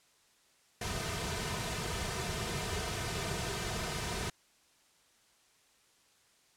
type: noise with comb filter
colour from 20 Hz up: pink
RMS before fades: -36 dBFS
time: 0.81-4.3 s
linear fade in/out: 5 ms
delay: 3.6 ms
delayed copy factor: -0.7
effects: white hiss -67 dBFS RMS until 6.56 s + low-pass 9000 Hz 12 dB/octave